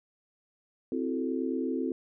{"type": "chord", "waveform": "sine", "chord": "F# half-diminished seventh", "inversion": "second", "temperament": "equal", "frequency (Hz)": [261.6, 329.6, 370, 440], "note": ["C4", "E4", "F#4", "A4"], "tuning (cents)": [0, 0, 0, 0], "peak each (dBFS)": [-31, -34, -36, -36], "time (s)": [0.92, 1.92], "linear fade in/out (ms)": 2, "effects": []}